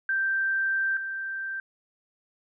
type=tone pair in turn; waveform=sine; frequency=1568 / 1568 Hz; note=G6 / G6; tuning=0 / 0 cents; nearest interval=unison; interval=0 cents; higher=neither; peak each=-23 / -30 dBFS; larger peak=first; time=0.09-0.97 / 0.97-1.6 s; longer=first; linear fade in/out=2 ms; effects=none